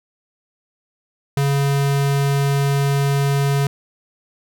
square tone, 140 Hz, C#3, 18 cents sharp, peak -16 dBFS, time 1.37-3.67 s, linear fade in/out 2 ms, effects none

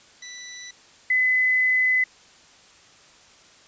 10% pulse / sine tone pair in turn, 1975.5 / 2017 Hz, B6 / B6, 0 / +36 cents, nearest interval unison, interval 36 cents, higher second, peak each -26 / -17 dBFS, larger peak second, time 0.22-0.71 / 1.1-2.04 s, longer second, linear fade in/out 5 ms, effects white hiss -52 dBFS RMS until 3.67 s + resampled to 16000 Hz

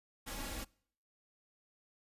pink noise with comb filter, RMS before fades -42 dBFS, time 0.26-0.65 s, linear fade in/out 20 ms, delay 3.6 ms, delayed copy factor +0.75, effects noise-tail reverb RT60 0.6 s tail -25 dB re dry + resampled to 32000 Hz

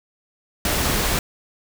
pink noise, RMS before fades -21 dBFS, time 0.65-1.19 s, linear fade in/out 2 ms, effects none

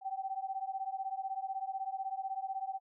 sine beating tone pair, 765 / 781 Hz, G5 / G5, -42 / -7 cents, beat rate 16 Hz, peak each -38 / -39 dBFS, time 0.01-2.8 s, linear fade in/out 50 ms, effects none

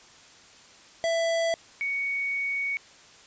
square / sine tone pair in turn, 664 / 2233 Hz, E5 / C#7, +12 / +12 cents, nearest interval octave + major sixth, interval 2100 cents, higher second, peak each -24 / -26 dBFS, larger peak first, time 1.04-1.54 / 1.81-2.77 s, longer second, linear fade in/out 0 ms, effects white hiss -52 dBFS RMS until 3.26 s + resampled to 16000 Hz

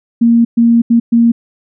sine tone bursts at uneven times, 233.1 Hz, A#3, in tune, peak -5 dBFS, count 4, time 0.21-0.45 / 0.57-0.82 / 0.9-1 / 1.12-1.32 s, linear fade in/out 10 ms, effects none

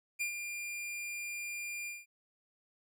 45% pulse tone with ADSR envelope, 2400 Hz, D7, 37 cents sharp, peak -31 dBFS, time 0.19-2.06 s, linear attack 23 ms, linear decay 100 ms, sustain -7 dB, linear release 190 ms, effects none

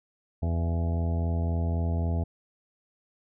harmonic tone with a mistuned harmonic, 83.8 Hz, E2, 29 cents sharp, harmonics 1 / 2 / 3 / 4 / 5 / 6 / 7 / 8 / 9 / 10, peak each -25 / -33 / -37 / -45 / -43 / -45 / -48 / -40 / -52 / -47 dBFS, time 0.42-2.24 s, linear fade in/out 10 ms, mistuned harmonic 7, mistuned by +41 cents, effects none

